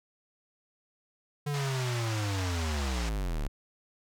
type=linear sweep; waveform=square; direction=down; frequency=148 to 32.67 Hz; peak=-30 dBFS; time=1.46-3.48 s; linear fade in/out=10 ms
type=band-pass noise; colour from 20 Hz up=pink; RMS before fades=-40 dBFS; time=1.54-3.09 s; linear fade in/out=0 ms; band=710 to 7500 Hz; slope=24 dB/octave
effects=none